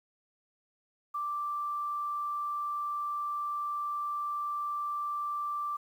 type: tone with quantisation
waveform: sine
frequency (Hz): 1174.7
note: D6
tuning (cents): 0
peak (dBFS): -31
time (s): 1.14-5.77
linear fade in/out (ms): 10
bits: 10
effects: none